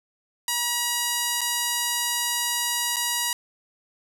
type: tone with dropouts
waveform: 5% pulse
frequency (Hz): 960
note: B5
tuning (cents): -49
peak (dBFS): -11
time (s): 0.48-3.33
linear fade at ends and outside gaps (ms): 2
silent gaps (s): 1.409-1.414 / 2.961-2.966
effects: none